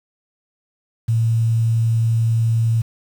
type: tone with quantisation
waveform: sine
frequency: 113.9 Hz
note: A#2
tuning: 40 cents flat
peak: -14 dBFS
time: 1.08-2.82 s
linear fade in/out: 10 ms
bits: 7
effects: none